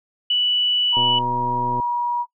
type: tone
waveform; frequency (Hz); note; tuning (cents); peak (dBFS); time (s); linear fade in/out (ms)
sine; 2960; F#7; 0; -16; 0.3-1.19; 5
type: tone with pitch glide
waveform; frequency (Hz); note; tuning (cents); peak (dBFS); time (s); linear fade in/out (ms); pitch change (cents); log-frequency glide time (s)
sine; 950 to 960.5; A#5 to B5; +33 to -48; -19; 0.92-2.26; 50; +19; 1.07-1.93
type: click train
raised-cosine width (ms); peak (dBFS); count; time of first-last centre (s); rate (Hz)
2; -18; 103; 0.97-1.799; 123
effects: noise-tail reverb RT60 0.1 s tail -20 dB re dry